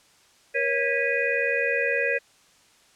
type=tone cluster; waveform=sine; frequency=475.6 / 555 / 1640 / 1958 / 2479 Hz; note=A#4 / C#5 / G#6 / B6 / D#7; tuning=+35 / +2 / -22 / -15 / -7 cents; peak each=-28 dBFS; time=0.54-2.19 s; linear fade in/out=20 ms; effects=white hiss -58 dBFS RMS until 2.95 s + low-pass 8000 Hz 12 dB/octave